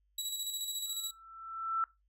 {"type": "tone with tremolo", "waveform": "20% pulse", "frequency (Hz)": 3895, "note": "B7", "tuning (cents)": -25, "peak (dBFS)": -28, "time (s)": [0.18, 1.11], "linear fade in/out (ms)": 5, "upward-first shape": "square", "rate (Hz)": 14, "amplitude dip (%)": 40}
{"type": "tone with exponential growth", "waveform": "sine", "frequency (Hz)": 1333, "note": "E6", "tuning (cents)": 19, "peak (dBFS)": -27, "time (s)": [0.87, 1.84], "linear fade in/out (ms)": 1, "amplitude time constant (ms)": 210}
{"effects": ["noise-tail reverb RT60 0.2 s tail -20 dB re dry", "added 50 Hz sine -70 dBFS peak until 2.08 s"]}